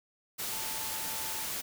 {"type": "tone in noise", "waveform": "sine", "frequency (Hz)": 882, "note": "A5", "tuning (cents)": 4, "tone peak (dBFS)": -45, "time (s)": [0.51, 1.46], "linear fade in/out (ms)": 20, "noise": "white", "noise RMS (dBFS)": -36, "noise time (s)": [0.38, 1.62], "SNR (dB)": -12, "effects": []}